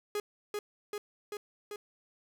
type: tone with echo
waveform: 45% pulse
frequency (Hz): 415.3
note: G#4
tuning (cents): 0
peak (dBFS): -31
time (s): 0.15-0.2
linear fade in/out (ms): 2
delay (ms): 390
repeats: 4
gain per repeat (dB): -2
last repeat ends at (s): 1.76
effects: none